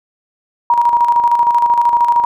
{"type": "tone with tremolo", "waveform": "sine", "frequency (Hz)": 951, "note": "A#5", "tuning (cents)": 34, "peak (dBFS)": -7, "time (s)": [0.7, 2.25], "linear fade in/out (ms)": 2, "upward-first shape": "square", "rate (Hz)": 13, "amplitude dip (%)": 50, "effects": []}